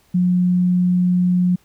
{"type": "tone", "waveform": "sine", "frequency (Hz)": 179.7, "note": "F3", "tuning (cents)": 50, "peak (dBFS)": -13, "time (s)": [0.14, 1.56], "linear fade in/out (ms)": 10, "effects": ["pink hiss -57 dBFS RMS until 1.64 s"]}